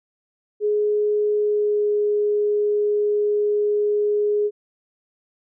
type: tone with pitch glide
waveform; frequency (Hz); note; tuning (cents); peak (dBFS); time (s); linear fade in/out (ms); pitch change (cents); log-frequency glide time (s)
sine; 418.9 to 416.2; G#4 to G#4; +15 to +4; -17; 0.6-4.51; 50; -11; 1.37-1.89
effects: none